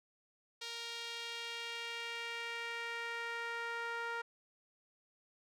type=tone with band-pass filter sweep; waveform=sawtooth; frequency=466.2 Hz; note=A#4; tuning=in tune; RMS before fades=-42 dBFS; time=0.61-4.22 s; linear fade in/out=10 ms; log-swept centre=4000 to 1400 Hz; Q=1.7; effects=none